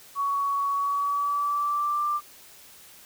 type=tone with pitch glide; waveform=sine; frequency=1121 to 1184.2 Hz; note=C#6 to D6; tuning=+19 to +14 cents; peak=-23 dBFS; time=0.15-2.21 s; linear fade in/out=50 ms; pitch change=+95 cents; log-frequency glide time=0.7-2.06 s; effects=white hiss -50 dBFS RMS until 3.05 s